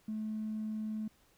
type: tone with tanh clipping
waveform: triangle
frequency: 216.4 Hz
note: A3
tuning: 29 cents flat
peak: -34 dBFS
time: 0.08-1.08 s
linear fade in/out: 5 ms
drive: 1 dB
effects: pink hiss -68 dBFS RMS until 1.37 s